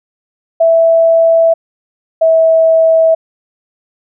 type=tone pair in turn; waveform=sine; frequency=659.3 / 649.5 Hz; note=E5 / E5; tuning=0 / -26 cents; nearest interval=unison; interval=26 cents; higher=first; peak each=-5 dBFS; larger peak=neither; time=0.6-1.54 / 2.21-3.15 s; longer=neither; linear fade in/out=10 ms; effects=none